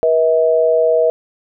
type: tone pair together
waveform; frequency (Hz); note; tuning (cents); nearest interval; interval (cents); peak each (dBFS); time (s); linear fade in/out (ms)
sine; 481.7 / 643; B4 / E5; -43 / -43; perfect fourth; 500; -13; 0.03-1.1; 0
effects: none